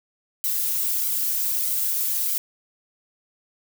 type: noise with flanger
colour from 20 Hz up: violet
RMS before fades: -24 dBFS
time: 0.44-2.38 s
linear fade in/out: 0 ms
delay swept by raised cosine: 1.1 to 4.4 ms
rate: 1.6 Hz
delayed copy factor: -0.95
effects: none